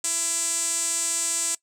sawtooth tone with band-pass filter, 335 Hz, E4, 28 cents sharp, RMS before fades -26 dBFS, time 0.04-1.55 s, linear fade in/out 5 ms, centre 7800 Hz, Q 5.6, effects noise-tail reverb RT60 0.1 s tail -21 dB re dry

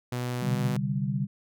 sawtooth tone, 123.47 Hz, B2, in tune, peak -25 dBFS, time 0.12-0.77 s, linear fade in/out 5 ms
sine chord, C suspended second, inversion none, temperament equal, 130.81 / 146.83 / 196 Hz, C3 / D3 / G3, 0 / 0 / 0 cents, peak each -30 dBFS, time 0.41-1.27 s, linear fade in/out 20 ms
effects none

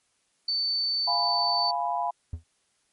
sine tone, 4531 Hz, C#8, 37 cents sharp, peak -24 dBFS, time 0.48-1.71 s, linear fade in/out 5 ms
sine chord, F diminished, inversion none, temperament equal with one note detuned, 696.4 / 830.6 / 987.8 Hz, F5 / Ab5 / Cb6, -5 / 0 / 0 cents, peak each -29 / -30 / -29 dBFS, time 1.07-2.11 s, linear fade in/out 10 ms
triangle tone with exponential decay, 82.41 Hz, E2, in tune, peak -25 dBFS, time 2.33-2.44 s, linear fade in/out 5 ms, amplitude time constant 23 ms
effects white hiss -70 dBFS RMS until 2.92 s + MP3 48 kbps

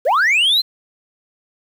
sine linear sweep, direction up, 440.2 to 4200 Hz, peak -9 dBFS, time 0.05-0.62 s, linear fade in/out 20 ms, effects tanh soft clip ceiling -11 dBFS + 7-bit

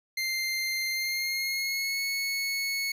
25% pulse tone with pitch glide, 2093 to 2200 Hz, C7 to C#7, 0 to -14 cents, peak -24 dBFS, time 0.17-2.92 s, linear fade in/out 5 ms, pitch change +86 cents, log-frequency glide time 0.91-2.01 s, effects none

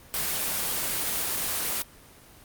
white noise, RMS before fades -28 dBFS, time 0.14-1.82 s, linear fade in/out 0 ms, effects pink hiss -51 dBFS RMS until 2.44 s + Opus 24 kbps

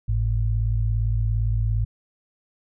sine tone pair together, 51.39 / 108.9 Hz, G#1 / A2, -18 / -17 cents, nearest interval octave + minor second, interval 1301 cents, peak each -22 dBFS, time 0.08-1.85 s, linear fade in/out 10 ms, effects none

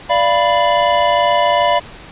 square chord, B diminished, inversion first, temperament equal with one note detuned, 587.3 / 690 / 987.8 Hz, D5 / F5 / B5, 0 / -21 / 0 cents, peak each -17 / -16 / -16 dBFS, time 0.09-1.8 s, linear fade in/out 20 ms, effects pink hiss -36 dBFS RMS until 2.11 s + resampled to 8000 Hz

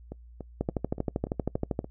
two click trains, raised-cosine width 2 ms, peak -24 / -14 dBFS, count 7 / 16, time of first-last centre 0.12-1.844 / 0.61-1.791 s, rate 3.48 / 12.7 Hz, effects noise-tail reverb RT60 0.1 s tail -24 dB re dry + added 59 Hz sine -47 dBFS peak until 1.9 s

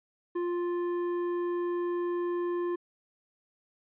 sine tone with hard clipping, 350 Hz, F4, 4 cents sharp, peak -30 dBFS, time 0.35-2.76 s, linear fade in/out 10 ms, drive 8 dB, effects resampled to 8000 Hz

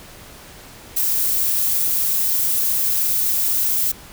violet noise, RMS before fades -19 dBFS, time 0.96-3.92 s, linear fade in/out 10 ms, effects pink hiss -41 dBFS RMS until 4.12 s

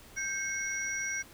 sine tone cluster, 1570 / 2180 / 5750 Hz, G6 / C#7 / F8, +2 / -29 / +50 cents, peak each -36 / -36 / -36 dBFS, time 0.16-1.23 s, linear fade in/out 20 ms, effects pink hiss -54 dBFS RMS until 1.33 s

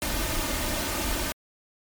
pink noise with comb filter, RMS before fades -28 dBFS, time 0.02-1.32 s, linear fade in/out 0 ms, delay 3.3 ms, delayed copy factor +0.55, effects MP3 96 kbps

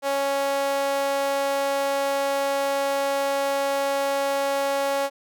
sawtooth tone with high-pass filter, 277.2 Hz, C#4, in tune, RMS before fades -24 dBFS, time 0.02-5.1 s, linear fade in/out 50 ms, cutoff 620 Hz, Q 3.1, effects none

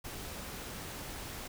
pink noise, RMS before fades -43 dBFS, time 0.04-1.48 s, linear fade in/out 10 ms, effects none

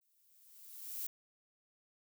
violet noise with exponential growth, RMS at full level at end -39 dBFS, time 0.01-1.07 s, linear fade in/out 5 ms, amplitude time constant 230 ms, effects none

